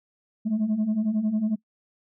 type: beating tone pair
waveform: sine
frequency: 207.7 / 218.7 Hz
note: G#3 / A3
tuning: 0 / -10 cents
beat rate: 11 Hz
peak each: -26 / -21 dBFS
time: 0.45-1.56 s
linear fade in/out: 20 ms
effects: noise-tail reverb RT60 0.1 s tail -23 dB re dry + tanh soft clip ceiling -19 dBFS